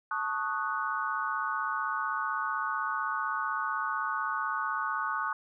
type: chord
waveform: sine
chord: D# half-diminished seventh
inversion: second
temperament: equal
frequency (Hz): 880 / 1108.7 / 1244.5 / 1480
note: A5 / C#6 / D#6 / F#6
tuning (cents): 0 / 0 / 0 / 0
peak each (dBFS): -37 / -34 / -34 / -34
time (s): 0.11-5.33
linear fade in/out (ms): 2
effects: none